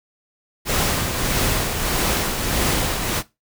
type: noise with tremolo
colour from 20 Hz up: pink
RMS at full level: -19 dBFS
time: 0.65-3.23 s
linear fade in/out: 50 ms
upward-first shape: triangle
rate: 1.6 Hz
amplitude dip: 50%
effects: noise-tail reverb RT60 0.2 s tail -17 dB re dry